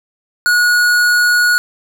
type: tone with tanh clipping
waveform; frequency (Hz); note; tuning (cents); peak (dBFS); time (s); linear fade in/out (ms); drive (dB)
sine; 1453; F#6; -32; -11; 0.46-1.58; 0; 18
effects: none